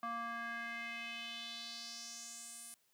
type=tone with band-pass filter sweep; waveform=square; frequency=233.1 Hz; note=A#3; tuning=in tune; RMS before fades=-45 dBFS; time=0.03-2.74 s; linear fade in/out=0 ms; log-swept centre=1100 to 10000 Hz; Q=3.2; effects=white hiss -75 dBFS RMS until 2.93 s + high-pass 100 Hz 12 dB/octave